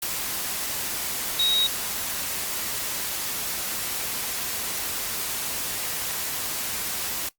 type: tone in noise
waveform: sine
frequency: 3800 Hz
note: A#7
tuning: 33 cents sharp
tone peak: -20 dBFS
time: 1.39-1.67 s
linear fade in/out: 5 ms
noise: white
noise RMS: -29 dBFS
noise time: 0.02-7.29 s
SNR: +6 dB
effects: noise-tail reverb RT60 0.1 s tail -18 dB re dry + Opus 48 kbps